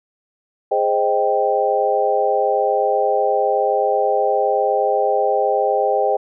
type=chord; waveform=sine; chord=Ab major seventh; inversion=none; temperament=equal; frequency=415.3 / 523.3 / 622.3 / 784 Hz; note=Ab4 / C5 / Eb5 / G5; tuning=0 / 0 / 0 / 0 cents; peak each=-21 / -20 / -21 / -19 dBFS; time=0.71-6.17 s; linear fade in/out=10 ms; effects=none